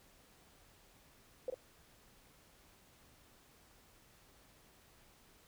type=tone with echo; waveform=sine; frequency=511 Hz; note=C5; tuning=41 cents flat; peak=-34 dBFS; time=1.48-1.5 s; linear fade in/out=2 ms; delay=43 ms; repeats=1; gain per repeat=-4 dB; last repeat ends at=1.543 s; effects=pink hiss -65 dBFS RMS until 5.47 s